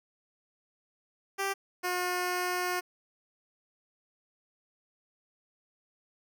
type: tone pair in turn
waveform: 10% pulse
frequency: 392 / 359.9 Hz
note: G4 / F#4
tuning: 0 / -48 cents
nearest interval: minor second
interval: 148 cents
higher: first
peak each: -21 dBFS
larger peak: neither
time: 1.38-1.54 / 1.83-2.81 s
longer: second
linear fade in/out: 20 ms
effects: none